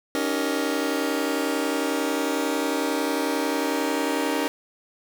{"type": "chord", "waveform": "sawtooth", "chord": "Eb dominant seventh", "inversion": "third", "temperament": "just", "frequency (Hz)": [280, 311.1, 388.9, 466.7], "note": ["Db4", "Eb4", "G4", "Bb4"], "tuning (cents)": [18, 0, -14, 2], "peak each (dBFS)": [-23, -24, -28, -25], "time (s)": [0.15, 4.48], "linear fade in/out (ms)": 0, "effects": ["8-bit"]}